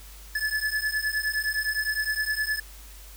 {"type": "beating tone pair", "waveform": "square", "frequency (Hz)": [1722, 1731.7], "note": ["A6", "A6"], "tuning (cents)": [-38, -28], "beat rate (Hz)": 9.7, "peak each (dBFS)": -29, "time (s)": [0.35, 2.6], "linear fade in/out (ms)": 5, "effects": ["added 50 Hz sine -44 dBFS peak until 3.16 s", "white hiss -49 dBFS RMS until 3.16 s"]}